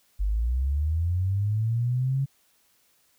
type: linear sweep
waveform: sine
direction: up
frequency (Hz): 47 to 138.6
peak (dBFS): -22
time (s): 0.19-2.26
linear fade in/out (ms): 20
effects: white hiss -65 dBFS RMS until 3.18 s